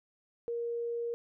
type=tone; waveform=sine; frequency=469.9 Hz; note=A#4; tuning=14 cents sharp; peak=-32 dBFS; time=0.48-1.14 s; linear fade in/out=0 ms; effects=none